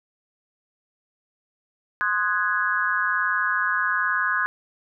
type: chord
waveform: sine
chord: Ab dominant seventh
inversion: first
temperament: equal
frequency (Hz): 1046.5 / 1244.5 / 1480 / 1661.2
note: C6 / Eb6 / Gb6 / Ab6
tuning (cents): 0 / 0 / 0 / 0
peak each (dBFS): -28 / -28 / -25 / -24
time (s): 2.01-4.46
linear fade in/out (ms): 0
effects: none